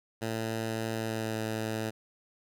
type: tone with pitch glide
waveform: 10% pulse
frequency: 112.3 to 110.56 Hz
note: A2 to A2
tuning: +36 to +9 cents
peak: -23 dBFS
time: 0.21-1.91 s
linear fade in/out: 20 ms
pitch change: -27 cents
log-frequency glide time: 0.95-1.41 s
effects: none